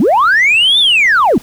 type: linear two-way sweep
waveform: sine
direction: up then down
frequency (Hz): 174.61 to 3632 to 174.61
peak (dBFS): -5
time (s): 0-1.38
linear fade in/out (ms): 2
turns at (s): 0.79
effects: tanh soft clip ceiling -4 dBFS + pink hiss -39 dBFS RMS until 1.42 s